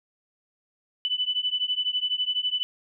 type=beating tone pair; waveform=sine; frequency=2985 / 2997 Hz; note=F#7 / F#7; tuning=+15 / +22 cents; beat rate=12 Hz; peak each=-27 dBFS; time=1.05-2.63 s; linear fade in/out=0 ms; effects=none